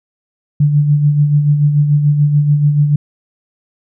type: tone with tremolo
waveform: sine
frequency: 146.83 Hz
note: D3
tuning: in tune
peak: -6 dBFS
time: 0.6-2.96 s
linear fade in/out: 5 ms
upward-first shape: sine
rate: 6.9 Hz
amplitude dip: 50%
effects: none